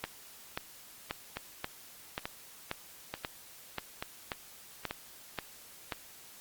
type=two click trains; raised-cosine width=0.3 ms; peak=-19 / -17 dBFS; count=5 / 12; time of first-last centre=1.37-4.91 / 0.04-5.922 s; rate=1.13 / 1.87 Hz; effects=white hiss -53 dBFS RMS until 6.4 s + Opus 48 kbps